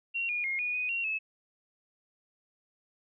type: tone with pitch steps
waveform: sine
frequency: 2746 / 2436 / 2141 / 2456 / 2489 / 2747 / 2597 Hz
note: F7 / D#7 / C7 / D#7 / D#7 / F7 / E7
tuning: -30 / -37 / +39 / -23 / 0 / -29 / -26 cents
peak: -29 dBFS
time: 0.14-1.19 s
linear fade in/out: 20 ms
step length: 150 ms
effects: none